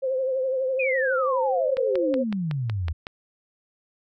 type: tone with vibrato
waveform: sine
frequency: 523.3 Hz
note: C5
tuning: in tune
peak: -22 dBFS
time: 0.02-2.24 s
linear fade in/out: 20 ms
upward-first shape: triangle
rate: 12 Hz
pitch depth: 59 cents each way
type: exponential sweep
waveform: sine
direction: down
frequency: 2560 to 76 Hz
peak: -24 dBFS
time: 0.79-2.93 s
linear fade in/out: 10 ms
type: click train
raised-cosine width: 0.3 ms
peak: -17 dBFS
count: 8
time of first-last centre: 1.77-3.069 s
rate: 5.39 Hz
effects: none